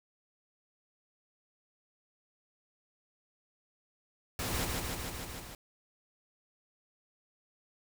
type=noise with echo; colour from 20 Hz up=pink; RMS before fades=-35 dBFS; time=4.39-4.65 s; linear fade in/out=2 ms; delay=150 ms; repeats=6; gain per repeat=-2 dB; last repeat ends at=5.55 s; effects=none